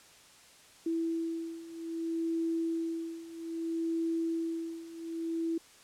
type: beating tone pair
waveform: sine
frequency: 329.6 / 330.22 Hz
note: E4 / E4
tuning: 0 / +3 cents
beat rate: 0.62 Hz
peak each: -36 / -33 dBFS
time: 0.86-5.58 s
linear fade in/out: 5 ms
effects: white hiss -57 dBFS RMS until 5.83 s + low-pass 9000 Hz 12 dB/octave